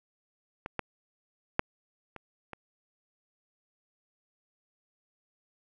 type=clicks; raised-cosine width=0.5 ms; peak=-21 / -15 / -8 / -27 / -25 dBFS; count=5; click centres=0.661 / 0.793 / 1.594 / 2.163 / 2.533 s; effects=none